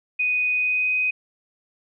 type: tone with pitch glide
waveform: sine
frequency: 2489 to 2506 Hz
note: D#7 to D#7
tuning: 0 to +12 cents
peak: -19 dBFS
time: 0.19-1.11 s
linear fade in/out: 10 ms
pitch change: +12 cents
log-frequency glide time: 0.52-0.93 s
effects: none